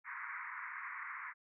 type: band-pass noise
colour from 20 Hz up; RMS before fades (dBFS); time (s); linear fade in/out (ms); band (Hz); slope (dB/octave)
white; -45; 0.04-1.34; 50; 960 to 2200; 96
effects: none